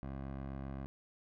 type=tone with low-pass filter; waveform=15% pulse; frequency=67.6 Hz; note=C#2; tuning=43 cents flat; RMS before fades=-43 dBFS; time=0.03-0.86 s; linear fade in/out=0 ms; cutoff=1400 Hz; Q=0.66; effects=none